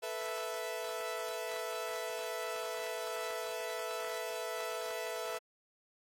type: chord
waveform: sawtooth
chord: A suspended second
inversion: none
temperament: equal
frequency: 440 / 493.9 / 659.3 Hz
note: A4 / B4 / E5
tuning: 0 / 0 / 0 cents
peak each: -39 / -38 / -36 dBFS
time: 0.02-5.39 s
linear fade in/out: 20 ms
effects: AAC 64 kbps